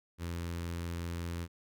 sawtooth tone with notch filter, 85.3 Hz, F2, 40 cents flat, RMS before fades -38 dBFS, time 0.18-1.48 s, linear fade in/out 50 ms, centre 700 Hz, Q 1.8, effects none

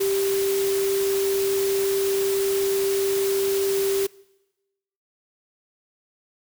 sine tone in noise, 392 Hz, G4, in tune, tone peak -20 dBFS, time 0-4.07 s, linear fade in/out 10 ms, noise white, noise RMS -31 dBFS, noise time 0-4.07 s, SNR +8 dB, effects noise-tail reverb RT60 1.0 s tail -23 dB re dry

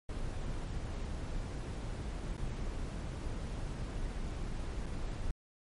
brown noise with dropouts, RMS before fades -38 dBFS, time 0.09-5.31 s, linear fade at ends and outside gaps 2 ms, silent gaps 2.368-2.377 / 4.859-4.863 s, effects MP3 48 kbps

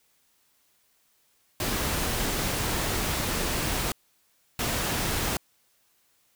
pink noise bursts at uneven times, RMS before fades -28 dBFS, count 2, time 1.6-3.92 / 4.59-5.37 s, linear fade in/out 2 ms, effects white hiss -67 dBFS RMS until 6.35 s

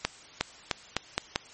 accelerating click train, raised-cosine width 0.2 ms, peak -7 dBFS, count 6, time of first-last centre 0.05-1.359 s, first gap 360 ms, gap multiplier 0.84, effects white hiss -50 dBFS RMS until 1.53 s + MP3 32 kbps

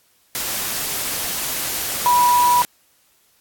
sine tone in noise, 977 Hz, B5, 19 cents flat, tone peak -12 dBFS, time 2.06-2.62 s, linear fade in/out 0 ms, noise white, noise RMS -24 dBFS, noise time 0.35-2.65 s, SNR +9 dB, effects white hiss -59 dBFS RMS until 3.4 s + AAC 64 kbps

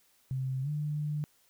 sine tone with pitch glide, 131.6 to 149.43 Hz, C3 to D3, +10 to +30 cents, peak -30 dBFS, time 0.31-1.24 s, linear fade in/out 0 ms, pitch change +220 cents, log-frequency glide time 0.62-0.69 s, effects white hiss -67 dBFS RMS until 1.49 s

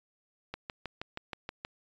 click train, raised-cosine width 0.3 ms, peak -21 dBFS, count 8, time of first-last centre 0.54-1.649 s, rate 6.31 Hz, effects resampled to 16000 Hz

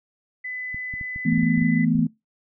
sine tone, 2006 Hz, B6, 26 cents sharp, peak -29 dBFS, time 0.44-1.85 s, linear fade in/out 10 ms
clicks, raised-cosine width 5 ms, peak -25 dBFS, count 11, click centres 0.745 / 0.939 / 1.012 / 1.161 / 1.329 / 1.38 / 1.432 / 1.58 / 1.622 / 1.953 / 1.991 s
sine chord, E suspended fourth, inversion none, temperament equal, 164.81 / 220 / 246.9 Hz, E3 / A3 / B3, 0 / 0 / 0 cents, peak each -22 / -22 / -21 dBFS, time 1.25-2.07 s, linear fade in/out 10 ms
effects noise-tail reverb RT60 0.2 s tail -21 dB re dry

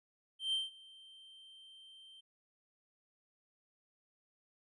triangle tone with ADSR envelope, 3132 Hz, G7, 2 cents flat, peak -29 dBFS, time 0.39-2.21 s, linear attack 140 ms, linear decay 170 ms, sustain -24 dB, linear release 12 ms, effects resampled to 24000 Hz

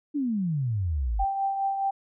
sine exponential sweep, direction down, 304.5 to 45.59 Hz, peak -24 dBFS, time 0.14-1.25 s, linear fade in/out 20 ms
sine tone with tremolo, 784 Hz, G5, in tune, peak -22 dBFS, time 1.19-1.91 s, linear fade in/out 10 ms, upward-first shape triangle, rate 4.8 Hz, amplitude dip 50%
effects none

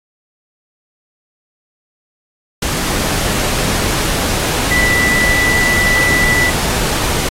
sine tone in noise, 1975.5 Hz, B6, in tune, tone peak -12 dBFS, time 4.71-6.5 s, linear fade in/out 5 ms, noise pink, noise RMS -17 dBFS, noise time 2.62-7.29 s, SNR +2 dB, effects low-pass 12000 Hz 12 dB/octave + AAC 48 kbps

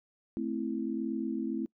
sine chord, A minor, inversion none, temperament equal, 220 / 261.6 / 329.6 Hz, A3 / C4 / E4, 0 / 0 / 0 cents, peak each -35 / -35 / -35 dBFS, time 0.37-1.66 s, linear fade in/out 0 ms, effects noise-tail reverb RT60 0.1 s tail -24 dB re dry

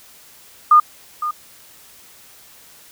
sine tone with echo, 1218 Hz, D#6, 37 cents flat, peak -6 dBFS, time 0.71-0.8 s, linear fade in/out 5 ms, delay 510 ms, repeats 1, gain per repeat -13 dB, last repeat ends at 1.31 s, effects white hiss -46 dBFS RMS until 2.91 s

